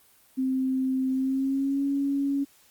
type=tone with pitch glide; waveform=sine; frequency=261.6 to 278.8 Hz; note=C4 to C#4; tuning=0 to +10 cents; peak=-23 dBFS; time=0.37-2.45 s; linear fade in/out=20 ms; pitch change=+110 cents; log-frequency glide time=1.13-1.85 s; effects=white hiss -59 dBFS RMS until 2.7 s + Opus 24 kbps